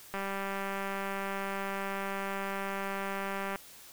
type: click train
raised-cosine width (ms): 0.5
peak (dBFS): -21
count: 671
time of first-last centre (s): 0.14-3.558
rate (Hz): 196
effects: white hiss -52 dBFS RMS until 3.92 s